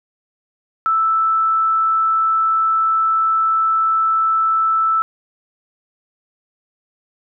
sine tone, 1318.5 Hz, E6, in tune, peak -13 dBFS, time 0.86-5.02 s, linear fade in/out 0 ms, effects none

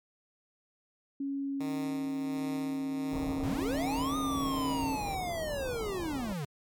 sine tone with pitch glide, 277 to 271.9 Hz, C#4 to C#4, -1 to -33 cents, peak -31 dBFS, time 1.2-4.96 s, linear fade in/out 5 ms, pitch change -32 cents, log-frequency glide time 1.41-2.4 s
10% pulse tone with tremolo, 153.8 Hz, D#3, 20 cents flat, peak -30 dBFS, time 1.6-5.15 s, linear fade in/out 5 ms, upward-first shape sine, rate 1.4 Hz, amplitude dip 45%
pink low-pass noise, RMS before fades -40 dBFS, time 3.11-6.34 s, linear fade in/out 20 ms, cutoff 1100 Hz, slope 48 dB/octave
square linear two-way sweep, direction up then down, 61.74 to 1245 to 132.1 Hz, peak -34 dBFS, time 3.43-6.45 s, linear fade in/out 5 ms, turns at 4.17 s
effects MP3 96 kbps

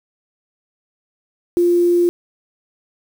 sine tone with quantisation, 348.8 Hz, F4, 2 cents flat, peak -11 dBFS, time 1.57-2.09 s, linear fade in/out 0 ms, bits 6, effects none

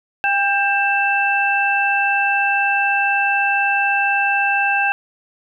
sine tone cluster, 800 / 1586 / 2658 Hz, G5 / G6 / E7, +35 / +20 / +14 cents, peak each -19 dBFS, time 0.24-4.92 s, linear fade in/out 0 ms, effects none

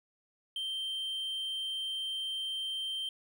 triangle tone, 3136 Hz, G7, in tune, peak -32 dBFS, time 0.56-3.09 s, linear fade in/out 2 ms, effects none

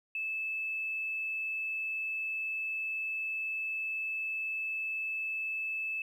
triangle tone with tanh clipping, 2618 Hz, E7, 13 cents flat, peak -32 dBFS, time 0.15-6.02 s, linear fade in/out 2 ms, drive 2 dB, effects none

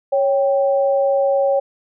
sine tone pair together, 553.4 / 784 Hz, C#5 / G5, -3 / 0 cents, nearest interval tritone, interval 603 cents, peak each -14 / -22 dBFS, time 0.12-1.6 s, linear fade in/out 10 ms, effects none

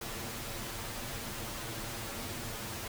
pink noise with comb filter, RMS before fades -40 dBFS, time 0.01-2.88 s, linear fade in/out 5 ms, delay 8.8 ms, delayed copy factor +0.7, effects none

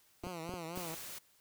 10% pulse tone with vibrato, 171.5 Hz, F3, 31 cents flat, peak -33 dBFS, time 0.23-0.95 s, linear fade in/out 10 ms, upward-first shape triangle, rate 4.1 Hz, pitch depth 140 cents each way
clicks, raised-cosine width 2 ms, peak -29 dBFS, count 5, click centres 0.239 / 0.269 / 0.493 / 0.539 / 0.775 s
white noise, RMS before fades -46 dBFS, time 0.75-1.19 s, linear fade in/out 10 ms
effects white hiss -68 dBFS RMS until 1.4 s

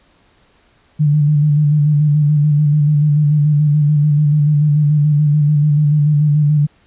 sine tone with vibrato, 148.6 Hz, D3, 21 cents sharp, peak -9 dBFS, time 0.99-6.67 s, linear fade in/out 20 ms, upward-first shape square, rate 6.9 Hz, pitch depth 33 cents each way, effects pink hiss -54 dBFS RMS until 6.86 s + resampled to 8000 Hz

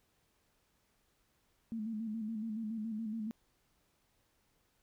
sine tone with vibrato, 220 Hz, A3, in tune, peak -36 dBFS, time 1.72-3.31 s, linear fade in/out 0 ms, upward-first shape square, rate 7.1 Hz, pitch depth 55 cents each way, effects pink hiss -75 dBFS RMS until 4.82 s

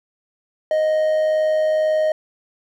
triangle tone with amplitude modulation, 622.3 Hz, D#5, in tune, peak -12 dBFS, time 0.71-2.12 s, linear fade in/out 2 ms, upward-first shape sine, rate 102 Hz, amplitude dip 30%, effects none

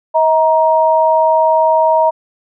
sine tone pair together, 637.6 / 940 Hz, D#5 / A#5, +42 / +14 cents, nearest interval perfect fifth, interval 672 cents, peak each -11 dBFS, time 0.14-2.11 s, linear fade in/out 20 ms, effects none

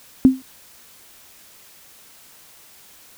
sine tone with exponential decay, 261.6 Hz, C4, in tune, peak -3 dBFS, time 0.25-0.42 s, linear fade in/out 0 ms, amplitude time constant 36 ms, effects white hiss -48 dBFS RMS until 3.17 s

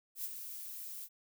violet noise with ADSR envelope, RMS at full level -38 dBFS, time 0.15-1.09 s, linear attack 91 ms, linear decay 40 ms, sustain -7 dB, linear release 57 ms, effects none

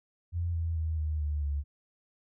sine tone with pitch steps, 85.9 / 82.83 / 79.87 / 77.02 / 74.26 / 71.61 Hz, F2 / E2 / D#2 / D#2 / D2 / D2, -28 / +9 / +46 / -17 / +20 / -43 cents, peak -28 dBFS, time 0.32-1.64 s, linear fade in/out 50 ms, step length 220 ms, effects none

